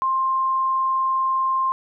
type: tone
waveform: sine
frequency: 1055 Hz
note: C6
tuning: 14 cents sharp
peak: -18 dBFS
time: 0.02-1.72 s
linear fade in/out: 0 ms
effects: none